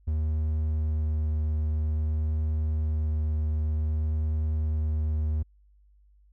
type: tone with vibrato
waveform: triangle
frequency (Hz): 77.2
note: D#2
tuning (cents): -13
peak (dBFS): -22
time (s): 0.07-5.43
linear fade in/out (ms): 10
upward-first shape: sine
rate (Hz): 0.52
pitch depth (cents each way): 8
effects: added 50 Hz sine -56 dBFS peak until 6.32 s